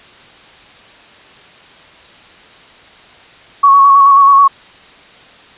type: tone with vibrato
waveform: sine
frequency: 1112 Hz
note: C#6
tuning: 5 cents sharp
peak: -3 dBFS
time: 3.63-4.48 s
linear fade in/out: 10 ms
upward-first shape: square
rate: 9.3 Hz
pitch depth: 23 cents each way
effects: white hiss -40 dBFS RMS until 5.57 s + resampled to 8000 Hz